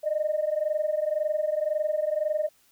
sine tone pair together, 600.4 / 622.3 Hz, D5 / D#5, +38 / 0 cents, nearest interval minor second, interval 62 cents, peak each -26 dBFS, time 0.03-2.49 s, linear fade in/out 20 ms, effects tanh soft clip ceiling -17 dBFS + white hiss -63 dBFS RMS until 2.71 s

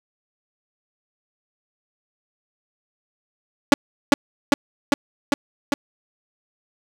sawtooth tone with echo, 283.9 Hz, C#4, 41 cents sharp, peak -3 dBFS, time 3.72-3.74 s, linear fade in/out 2 ms, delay 400 ms, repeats 5, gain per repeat -2 dB, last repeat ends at 5.74 s, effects low-pass 8000 Hz 12 dB/octave + 7-bit

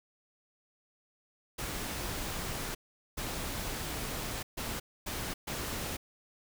pink noise bursts at uneven times, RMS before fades -37 dBFS, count 5, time 1.58-2.75 / 3.17-4.43 / 4.57-4.8 / 5.06-5.34 / 5.47-5.97 s, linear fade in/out 10 ms, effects none

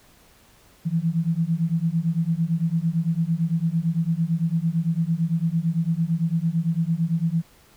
sine beating tone pair, 161 / 169.9 Hz, E3 / F3, -41 / -47 cents, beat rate 8.9 Hz, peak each -23 dBFS, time 0.85-7.43 s, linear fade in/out 20 ms, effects pink hiss -55 dBFS RMS until 7.76 s

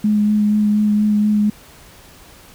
sine tone with vibrato, 210 Hz, G#3, 19 cents sharp, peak -12 dBFS, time 0.04-1.5 s, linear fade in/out 5 ms, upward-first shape sine, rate 4.2 Hz, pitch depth 14 cents each way, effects pink hiss -44 dBFS RMS until 2.54 s

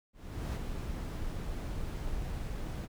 brown noise with ADSR envelope, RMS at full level -33 dBFS, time 0.13-2.88 s, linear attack 410 ms, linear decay 43 ms, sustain -4 dB, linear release 40 ms, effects none

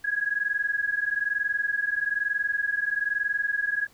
sine tone pair together, 1651 / 1672.1 Hz, G#6 / G#6, -11 / +11 cents, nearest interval unison, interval 22 cents, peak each -27 dBFS, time 0.04-3.87 s, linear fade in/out 10 ms, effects pink hiss -58 dBFS RMS until 3.93 s

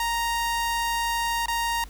sawtooth tone with dropouts, 932.3 Hz, A#5, in tune, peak -20 dBFS, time 0-1.84 s, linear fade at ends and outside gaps 2 ms, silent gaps 1.459-1.482 s, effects added 50 Hz sine -40 dBFS peak until 1.89 s + pink hiss -51 dBFS RMS until 1.89 s

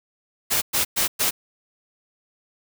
white noise bursts, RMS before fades -21 dBFS, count 4, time 0.5-1.31 s, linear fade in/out 20 ms, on 120 ms, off 110 ms, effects none

